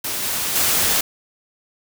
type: noise with level steps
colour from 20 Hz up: white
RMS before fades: -25 / -23 / -18 dBFS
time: 0.04-1.01 s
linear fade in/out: 5 ms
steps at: 0.22 / 0.55 s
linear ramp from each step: 10 ms
effects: none